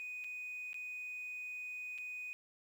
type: tone with dropouts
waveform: sine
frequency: 2489 Hz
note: D#7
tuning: in tune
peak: -40 dBFS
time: 0-2.33 s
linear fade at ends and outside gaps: 0 ms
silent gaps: 0.24-0.244 / 0.731-0.743 / 1.979-1.984 s
effects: tanh soft clip ceiling -38 dBFS + 11-bit